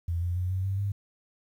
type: tone with pitch steps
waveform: sine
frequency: 84.9 / 87.74 / 90.68 / 93.71 / 96.85 / 100.09 Hz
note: F2 / F2 / F#2 / F#2 / G2 / G2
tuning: -48 / +9 / -34 / +23 / -20 / +37 cents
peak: -26 dBFS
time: 0.08-0.92 s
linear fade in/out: 5 ms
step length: 140 ms
effects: 10-bit